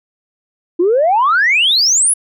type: exponential sweep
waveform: sine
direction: up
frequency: 330 to 10930 Hz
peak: -8 dBFS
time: 0.79-2.14 s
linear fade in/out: 10 ms
effects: tanh soft clip ceiling -5 dBFS